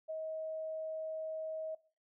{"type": "tone with ADSR envelope", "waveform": "sine", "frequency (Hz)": 634, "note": "D#5", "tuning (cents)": 32, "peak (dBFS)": -36, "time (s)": [0.08, 1.75], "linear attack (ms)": 23, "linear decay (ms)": 13, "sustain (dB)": -2, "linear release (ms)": 6, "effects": ["noise-tail reverb RT60 0.4 s tail -19 dB re dry"]}